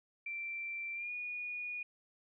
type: tone with pitch glide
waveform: sine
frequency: 2349 to 2452 Hz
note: D7 to D#7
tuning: 0 to -26 cents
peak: -38 dBFS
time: 0.26-1.83 s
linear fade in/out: 5 ms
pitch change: +74 cents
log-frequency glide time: 0.94-1.12 s
effects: none